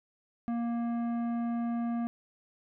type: tone with tanh clipping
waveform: sine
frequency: 234.8 Hz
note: A#3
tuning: 13 cents sharp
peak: -31 dBFS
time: 0.48-2.07 s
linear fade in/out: 0 ms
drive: 12 dB
effects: none